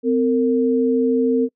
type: tone pair together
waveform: sine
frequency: 256.6 / 456.6 Hz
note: C4 / A#4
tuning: -34 / -36 cents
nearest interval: minor seventh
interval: 998 cents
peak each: -17 dBFS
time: 0.03-1.49 s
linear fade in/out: 50 ms
effects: noise-tail reverb RT60 0.1 s tail -25 dB re dry